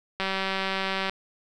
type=click train; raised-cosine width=0.3 ms; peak=-12 dBFS; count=173; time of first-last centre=0.2-1.096 s; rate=192 Hz; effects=none